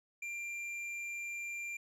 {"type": "tone with hard clipping", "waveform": "triangle", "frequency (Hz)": 2378, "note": "D7", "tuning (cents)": 21, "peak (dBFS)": -40, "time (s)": [0.22, 1.77], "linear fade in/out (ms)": 5, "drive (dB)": 10, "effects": []}